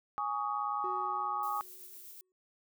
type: chord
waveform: sine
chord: Ab suspended fourth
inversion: none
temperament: equal with one note detuned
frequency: 830.6 / 1126.2 / 1244.5 Hz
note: Ab5 / Db6 / Eb6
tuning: 0 / +27 / 0 cents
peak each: -36 dBFS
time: 0.18-1.61 s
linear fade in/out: 0 ms
type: tone with exponential decay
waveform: triangle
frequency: 370 Hz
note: F#4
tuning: in tune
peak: -37 dBFS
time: 0.84-2.32 s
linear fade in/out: 1 ms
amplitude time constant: 320 ms
type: noise with tremolo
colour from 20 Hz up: violet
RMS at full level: -49 dBFS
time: 1.43-2.21 s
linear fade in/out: 0 ms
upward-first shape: sine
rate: 8 Hz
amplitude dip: 25%
effects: none